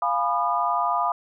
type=chord; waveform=sine; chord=F half-diminished seventh; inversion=none; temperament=equal with one note detuned; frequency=698.5 / 830.6 / 987.8 / 1216.8 Hz; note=F5 / Ab5 / Cb6 / Eb6; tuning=0 / 0 / 0 / -39 cents; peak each=-26 / -29 / -25 / -25 dBFS; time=0.02-1.12 s; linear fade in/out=2 ms; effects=none